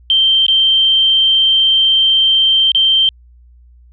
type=tone with dropouts; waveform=sine; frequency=3136 Hz; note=G7; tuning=in tune; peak=-8 dBFS; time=0.1-3.09 s; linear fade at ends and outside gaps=1 ms; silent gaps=0.465-0.482 / 2.718-2.748 s; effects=added 60 Hz sine -41 dBFS peak until 3.92 s